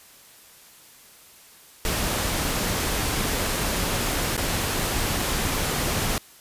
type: noise with dropouts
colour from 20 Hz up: pink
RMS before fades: -25 dBFS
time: 1.85-6.18 s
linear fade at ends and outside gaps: 1 ms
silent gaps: 4.367-4.377 s
effects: white hiss -50 dBFS RMS until 6.4 s + resampled to 32000 Hz